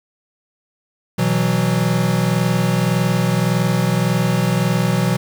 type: chord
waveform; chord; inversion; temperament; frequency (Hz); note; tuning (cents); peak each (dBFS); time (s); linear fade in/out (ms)
square; B suspended fourth; none; equal with one note detuned; 123.47 / 163.2 / 185; B2 / E3 / F#3; 0 / -17 / 0; -20; 1.18-5.17; 10
effects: 7-bit